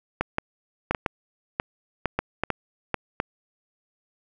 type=clicks; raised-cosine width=0.5 ms; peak=-8 dBFS; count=12; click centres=0.21 / 0.384 / 0.91 / 0.948 / 1.062 / 1.599 / 2.057 / 2.19 / 2.436 / 2.503 / 2.943 / 3.201 s; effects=none